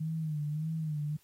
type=tone with vibrato; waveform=sine; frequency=154.4 Hz; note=D#3; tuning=13 cents flat; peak=-31 dBFS; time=0-1.17 s; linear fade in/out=10 ms; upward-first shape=sine; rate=1.7 Hz; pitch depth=75 cents each way; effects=white hiss -67 dBFS RMS until 1.23 s + AAC 48 kbps